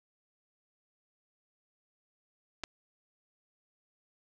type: clicks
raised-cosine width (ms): 0.2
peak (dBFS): -20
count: 2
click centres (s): 2.636 / 2.639
effects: none